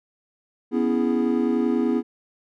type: chord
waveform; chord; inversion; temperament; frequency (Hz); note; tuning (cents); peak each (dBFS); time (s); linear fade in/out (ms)
triangle; C# minor seventh; third; equal; 246.9 / 277.2 / 329.6 / 415.3; B3 / C#4 / E4 / G#4; 0 / 0 / 0 / 0; -20 / -25 / -23 / -25; 0.71-2.03; 50
effects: none